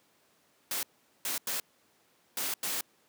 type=noise bursts at uneven times; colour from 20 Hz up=white; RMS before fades=-33 dBFS; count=5; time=0.71-0.83 / 1.25-1.38 / 1.47-1.6 / 2.37-2.54 / 2.63-2.81 s; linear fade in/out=2 ms; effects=pink hiss -67 dBFS RMS until 3.08 s + high-pass 200 Hz 12 dB/octave